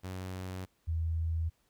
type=tone pair in turn; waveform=sawtooth / sine; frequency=92.9 / 81.6 Hz; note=F#2 / E2; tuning=+7 / -17 cents; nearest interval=major second; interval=224 cents; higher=first; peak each=-34 / -29 dBFS; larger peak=second; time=0.03-0.66 / 0.87-1.5 s; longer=neither; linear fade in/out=20 ms; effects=pink hiss -73 dBFS RMS until 1.69 s